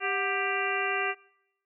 harmonic tone with a mistuned harmonic, 394.3 Hz, G4, 10 cents sharp, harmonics 1 / 2 / 3 / 4 / 5 / 6 / 7, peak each -34 / -34 / -34 / -34 / -34 / -34 / -34 dBFS, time 0-1.15 s, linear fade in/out 50 ms, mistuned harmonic 2, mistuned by -110 cents, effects noise-tail reverb RT60 0.8 s tail -22 dB re dry

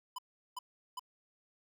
square tone bursts, 1002 Hz, B5, 25 cents sharp, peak -39 dBFS, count 3, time 0.16-0.995 s, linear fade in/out 5 ms, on 25 ms, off 380 ms, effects none

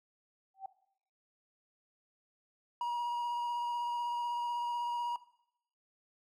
sine tone with exponential growth, 773 Hz, G5, 24 cents flat, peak -35 dBFS, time 0.54-0.66 s, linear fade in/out 5 ms, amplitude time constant 24 ms
triangle tone with vibrato, 956 Hz, A#5, 43 cents sharp, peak -30 dBFS, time 2.81-5.16 s, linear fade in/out 2 ms, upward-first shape sine, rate 16 Hz, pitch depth 11 cents each way
effects noise-tail reverb RT60 0.7 s tail -17 dB re dry

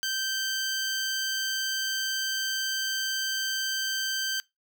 15% pulse tone, 1558 Hz, G6, 11 cents flat, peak -21 dBFS, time 0.03-4.4 s, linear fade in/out 0 ms, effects noise-tail reverb RT60 0.2 s tail -24 dB re dry

